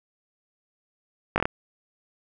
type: slowing click train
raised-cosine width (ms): 0.5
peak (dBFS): -7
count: 5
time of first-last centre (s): 1.36-1.455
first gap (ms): 19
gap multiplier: 1.15
effects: none